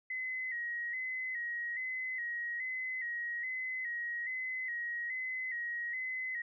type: tone with vibrato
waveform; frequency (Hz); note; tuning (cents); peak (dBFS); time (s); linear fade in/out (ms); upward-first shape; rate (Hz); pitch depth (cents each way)
sine; 1962; B6; -12; -35; 0.1-6.42; 5; square; 1.2; 62
effects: none